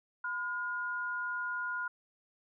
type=tone pair together; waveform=sine; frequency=1009 / 1426.9 Hz; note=B5 / F6; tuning=+37 / +37 cents; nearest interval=tritone; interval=600 cents; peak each=-40 / -34 dBFS; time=0.24-1.88 s; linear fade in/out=5 ms; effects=none